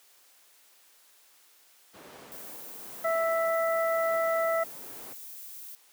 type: noise with tremolo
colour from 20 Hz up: brown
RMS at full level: -37 dBFS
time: 1.93-5.14 s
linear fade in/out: 20 ms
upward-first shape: triangle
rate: 1 Hz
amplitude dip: 40%
type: noise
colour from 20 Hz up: violet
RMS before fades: -44 dBFS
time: 2.32-5.75 s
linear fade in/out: 0 ms
type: harmonic tone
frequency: 659.3 Hz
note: E5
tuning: in tune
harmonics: 1 / 2 / 3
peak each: -25 / -31 / -35 dBFS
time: 3.04-4.64 s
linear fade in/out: 10 ms
effects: white hiss -60 dBFS RMS until 5.92 s + high-pass 400 Hz 12 dB/octave